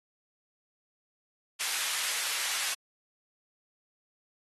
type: high-pass noise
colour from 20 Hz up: pink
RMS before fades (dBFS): -32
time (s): 1.59-2.75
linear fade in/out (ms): 20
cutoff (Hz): 1700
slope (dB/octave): 12
effects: AAC 32 kbps